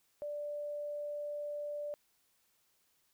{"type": "tone", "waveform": "sine", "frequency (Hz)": 587.3, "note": "D5", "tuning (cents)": 0, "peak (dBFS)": -37, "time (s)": [0.22, 1.94], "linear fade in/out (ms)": 0, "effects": ["white hiss -74 dBFS RMS until 3.13 s"]}